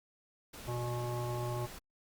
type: noise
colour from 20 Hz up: pink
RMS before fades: -48 dBFS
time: 0.53-1.79 s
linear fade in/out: 10 ms
type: harmonic tone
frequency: 121 Hz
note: B2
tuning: 35 cents flat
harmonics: 1 / 3 / 5 / 7 / 9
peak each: -36 / -41 / -43 / -44 / -46 dBFS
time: 0.67-1.67 s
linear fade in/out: 20 ms
effects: Opus 48 kbps